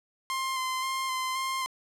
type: tone with vibrato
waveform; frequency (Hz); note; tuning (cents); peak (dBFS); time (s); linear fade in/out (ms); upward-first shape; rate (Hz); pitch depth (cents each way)
sawtooth; 1046.5; C6; 0; -25; 0.3-1.66; 0; square; 1.9; 17
effects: low-pass 12000 Hz 12 dB/octave